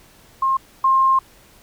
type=tone pair in turn; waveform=sine; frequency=1067 / 1062.5 Hz; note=C6 / C6; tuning=+34 / +26 cents; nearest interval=unison; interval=8 cents; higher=first; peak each=-15 / -12 dBFS; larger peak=second; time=0.42-0.57 / 0.84-1.19 s; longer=second; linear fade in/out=5 ms; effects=pink hiss -50 dBFS RMS until 1.62 s